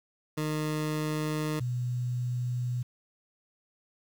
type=tone pair in turn; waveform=20% pulse / sine; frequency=153.5 / 123.14 Hz; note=D#3 / B2; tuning=-23 / -5 cents; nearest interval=major third; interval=382 cents; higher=first; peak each=-24 / -28 dBFS; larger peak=first; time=0.37-1.6 / 1.6-2.83 s; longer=neither; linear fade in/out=10 ms; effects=9-bit